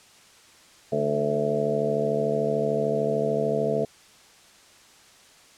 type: harmonic tone with a mistuned harmonic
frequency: 73.42 Hz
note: D2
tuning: in tune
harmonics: 2 / 3 / 4 / 5 / 6 / 7 / 8 / 9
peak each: -32 / -31 / -38 / -38 / -26 / -30 / -36 / -27 dBFS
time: 0.92-3.85 s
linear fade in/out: 5 ms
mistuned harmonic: 4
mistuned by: +33 cents
effects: white hiss -53 dBFS RMS until 5.57 s + low-pass 8000 Hz 12 dB/octave